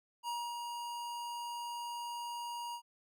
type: tone with ADSR envelope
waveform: square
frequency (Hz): 950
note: A#5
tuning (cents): +33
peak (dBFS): -36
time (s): 0.23-2.82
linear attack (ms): 52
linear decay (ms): 250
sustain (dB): -4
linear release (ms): 77
effects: none